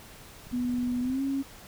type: click train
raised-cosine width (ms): 5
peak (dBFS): -34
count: 15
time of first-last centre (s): 0.47-1.101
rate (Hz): 22.2
type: tone with pitch glide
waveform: sine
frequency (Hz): 246.2 to 273.2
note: B3 to C#4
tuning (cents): -5 to -25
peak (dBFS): -26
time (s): 0.52-1.43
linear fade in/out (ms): 20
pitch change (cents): +180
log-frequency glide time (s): 1.01-1.22
effects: pink hiss -49 dBFS RMS until 1.67 s